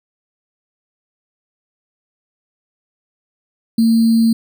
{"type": "tone with sample-and-hold", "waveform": "sine", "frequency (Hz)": 227.4, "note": "A#3", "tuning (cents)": -43, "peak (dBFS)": -9, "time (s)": [3.78, 4.33], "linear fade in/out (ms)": 5, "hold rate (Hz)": 4410, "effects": []}